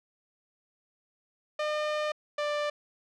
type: tone pair in turn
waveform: sawtooth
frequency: 605 / 590.8 Hz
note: D#5 / D5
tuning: -49 / +10 cents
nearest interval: unison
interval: 41 cents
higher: first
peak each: -24 dBFS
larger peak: neither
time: 1.59-2.12 / 2.38-2.7 s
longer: first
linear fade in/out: 5 ms
effects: low-pass 4000 Hz 12 dB/octave